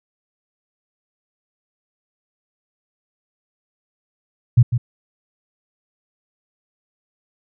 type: tone with echo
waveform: sine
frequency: 120 Hz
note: B2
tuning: 49 cents flat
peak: -6 dBFS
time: 4.57-4.63 s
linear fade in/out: 10 ms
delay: 150 ms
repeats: 1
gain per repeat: -9 dB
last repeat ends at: 4.78 s
effects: none